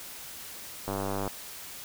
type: click train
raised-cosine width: 1 ms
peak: -18 dBFS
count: 40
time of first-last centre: 0.88-1.277 s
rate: 98.3 Hz
effects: white hiss -43 dBFS RMS until 1.84 s